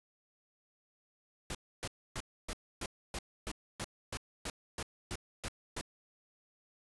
pink noise bursts, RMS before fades -39 dBFS, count 14, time 1.5-5.812 s, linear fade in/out 2 ms, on 48 ms, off 280 ms, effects resampled to 24000 Hz

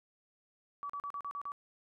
sine tone bursts, 1145 Hz, D6, 44 cents flat, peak -37 dBFS, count 7, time 0.83-1.519 s, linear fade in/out 0 ms, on 65 ms, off 39 ms, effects none

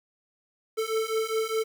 square beating tone pair, 440 / 444.9 Hz, A4 / A4, 0 / +19 cents, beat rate 4.9 Hz, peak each -30 / -29 dBFS, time 0.77-1.64 s, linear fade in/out 20 ms, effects 9-bit

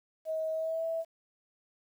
sine tone with pitch glide, 636 to 655.4 Hz, D#5 to E5, +38 to -10 cents, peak -30 dBFS, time 0.25-1.05 s, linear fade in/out 50 ms, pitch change +52 cents, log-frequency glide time 0.51-0.85 s, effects 10-bit

